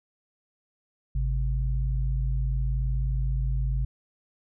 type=tone pair together; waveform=sine; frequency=51.66 / 130.81 Hz; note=G#1 / C3; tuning=-8 / 0 cents; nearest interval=octave + major third; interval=1608 cents; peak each=-24 / -30 dBFS; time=1.15-3.85 s; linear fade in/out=5 ms; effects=none